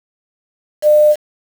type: tone with quantisation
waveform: sine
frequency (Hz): 602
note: D5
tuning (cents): +43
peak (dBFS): -6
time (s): 0.82-1.16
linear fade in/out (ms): 50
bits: 5
effects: none